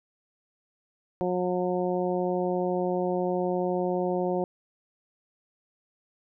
harmonic tone, 180.6 Hz, F#3, 42 cents flat, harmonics 1 / 2 / 3 / 4 / 5, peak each -31 / -28 / -30 / -33 / -38 dBFS, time 1.21-4.44 s, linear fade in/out 0 ms, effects none

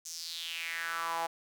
sawtooth tone with high-pass filter sweep, 166.3 Hz, E3, 16 cents sharp, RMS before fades -37 dBFS, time 0.05-1.27 s, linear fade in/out 10 ms, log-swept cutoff 6500 to 770 Hz, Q 4.3, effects none

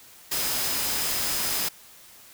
sine tone in noise, 5050 Hz, D#8, 25 cents sharp, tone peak -35 dBFS, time 0.31-1.69 s, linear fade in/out 10 ms, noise white, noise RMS -27 dBFS, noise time 0.31-1.69 s, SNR -11 dB, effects white hiss -50 dBFS RMS until 2.33 s

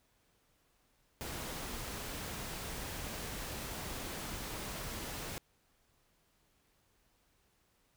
pink noise, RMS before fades -42 dBFS, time 1.21-5.38 s, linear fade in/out 0 ms, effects pink hiss -73 dBFS RMS until 7.96 s

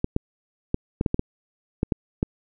clicks, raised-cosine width 3 ms, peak -8 dBFS, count 10, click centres 0.044 / 0.164 / 0.744 / 1.011 / 1.062 / 1.144 / 1.194 / 1.831 / 1.922 / 2.229 s, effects none

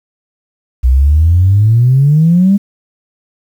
sine exponential sweep, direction up, 60.8 to 204.6 Hz, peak -4 dBFS, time 0.83-2.58 s, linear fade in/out 20 ms, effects tanh soft clip ceiling 0 dBFS + 7-bit

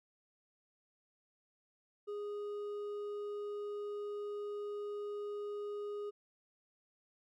triangle tone with hard clipping, 412.7 Hz, G#4, 11 cents flat, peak -40 dBFS, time 2.07-6.11 s, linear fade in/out 20 ms, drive 8 dB, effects none

